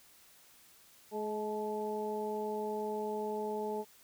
harmonic tone with a mistuned harmonic, 211.9 Hz, G#3, 35 cents sharp, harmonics 1 / 2 / 3 / 4, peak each -42 / -36 / -44 / -40 dBFS, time 1.11-3.85 s, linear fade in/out 50 ms, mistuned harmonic 4, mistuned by +33 cents, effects white hiss -61 dBFS RMS until 4.03 s

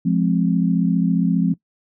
sine chord, F minor, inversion none, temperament just, 174.61 / 209.5 / 261.9 Hz, F3 / Ab3 / C4, 0 / +15 / +2 cents, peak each -17 / -21 / -21 dBFS, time 0.05-1.54 s, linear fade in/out 10 ms, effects noise-tail reverb RT60 0.1 s tail -20 dB re dry

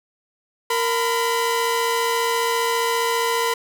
sawtooth tone pair together, 464.1 / 1003 Hz, A#4 / B5, -8 / +26 cents, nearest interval octave + minor second, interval 1334 cents, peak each -18 dBFS, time 0.7-3.54 s, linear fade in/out 5 ms, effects none

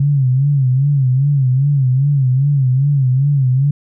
sine tone with vibrato, 135.5 Hz, C#3, 39 cents flat, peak -10 dBFS, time 0-3.71 s, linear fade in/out 5 ms, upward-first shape sine, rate 2.5 Hz, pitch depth 120 cents each way, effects none

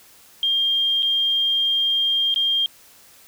sine tone with dropouts, 3205 Hz, G7, 38 cents sharp, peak -17 dBFS, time 0.43-2.66 s, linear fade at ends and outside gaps 1 ms, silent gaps 1.024-1.029 / 2.342-2.36 s, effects white hiss -50 dBFS RMS until 3.27 s

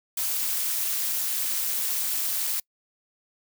blue noise with amplitude modulation, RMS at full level -24 dBFS, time 0.17-2.6 s, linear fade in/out 5 ms, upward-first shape sine, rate 298 Hz, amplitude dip 70%, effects noise-tail reverb RT60 0.1 s tail -26 dB re dry

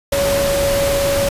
sine tone in noise, 560 Hz, C#5, 18 cents sharp, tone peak -15 dBFS, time 0.12-1.29 s, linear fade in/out 5 ms, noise pink, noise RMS -21 dBFS, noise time 0.12-1.29 s, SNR +3 dB, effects resampled to 32000 Hz

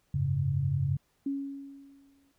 sine chord, F# suspended second, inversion none, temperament just, 92.5 / 104.06 / 138.75 Hz, F#2 / G#2 / C#3, 0 / +4 / +2 cents, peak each -33 / -33 / -27 dBFS, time 0.14-0.97 s, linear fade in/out 5 ms
sine tone with exponential decay, 277.2 Hz, C#4, in tune, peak -27 dBFS, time 1.26-2.32 s, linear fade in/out 5 ms, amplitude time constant 230 ms
effects pink hiss -72 dBFS RMS until 2.38 s

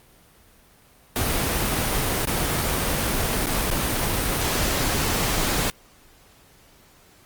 pink noise with dropouts, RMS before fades -23 dBFS, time 1.16-5.7 s, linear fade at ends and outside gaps 0 ms, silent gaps 2.252-2.273 / 3.459-3.469 / 3.702-3.712 s, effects pink hiss -54 dBFS RMS until 7.25 s + Opus 32 kbps

